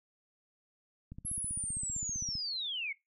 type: click train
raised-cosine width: 5 ms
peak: -32 dBFS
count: 20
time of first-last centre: 1.12-2.354 s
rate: 15.4 Hz
type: linear sweep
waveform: sine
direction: down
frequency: 11175 to 2113 Hz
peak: -34 dBFS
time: 1.25-2.93 s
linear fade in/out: 10 ms
effects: noise-tail reverb RT60 0.2 s tail -21 dB re dry